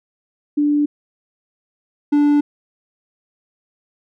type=tone pair in turn; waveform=sine / triangle; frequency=293.4 / 291.9 Hz; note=D4 / D4; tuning=-2 / -10 cents; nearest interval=unison; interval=8 cents; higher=first; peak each=-13 / -9 dBFS; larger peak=second; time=0.57-0.86 / 2.12-2.41 s; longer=neither; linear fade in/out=10 ms; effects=none